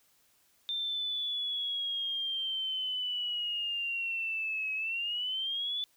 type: linear two-way sweep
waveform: sine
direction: down then up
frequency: 3592 to 2551 to 3493 Hz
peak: -31 dBFS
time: 0.69-5.84 s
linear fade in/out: 0 ms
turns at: 4.74 s
effects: white hiss -68 dBFS RMS until 5.96 s